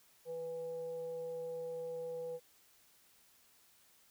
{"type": "tone with frequency modulation", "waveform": "sine", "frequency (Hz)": 493.9, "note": "B4", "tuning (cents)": 0, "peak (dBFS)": -39, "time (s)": [0.25, 2.4], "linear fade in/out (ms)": 50, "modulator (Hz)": 331, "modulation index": 0.25, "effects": ["white hiss -67 dBFS RMS until 4.1 s"]}